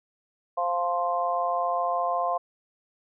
harmonic tone, 174.61 Hz, F3, in tune, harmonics 3 / 4 / 5 / 6, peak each -32 / -26 / -36 / -28 dBFS, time 0.57-2.38 s, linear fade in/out 10 ms, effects none

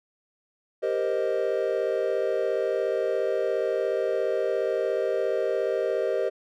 triangle chord, C minor seventh, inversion second, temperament equal, 392 / 466.2 / 523.3 / 622.3 Hz, G4 / Bb4 / C5 / Eb5, 0 / 0 / 0 / 0 cents, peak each -27 dBFS, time 0.82-6.3 s, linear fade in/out 20 ms, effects none

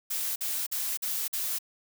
blue noise bursts, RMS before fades -31 dBFS, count 5, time 0.1-1.588 s, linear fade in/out 10 ms, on 260 ms, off 47 ms, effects none

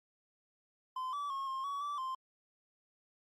triangle tone with pitch steps, 1029 / 1152 / 1085 / 1064 / 1128 / 1160 / 1046 Hz, C6 / D6 / C#6 / C6 / C#6 / D6 / C6, -29 / -34 / -37 / +29 / +30 / -22 / -1 cents, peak -34 dBFS, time 0.96-2.15 s, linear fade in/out 5 ms, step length 170 ms, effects Opus 48 kbps

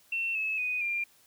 sine tone with pitch steps, 2700 / 2593 / 2490 / 2392 Hz, E7 / E7 / D#7 / D7, +41 / -29 / +1 / +31 cents, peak -28 dBFS, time 0.12-1.04 s, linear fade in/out 5 ms, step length 230 ms, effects white hiss -62 dBFS RMS until 1.26 s

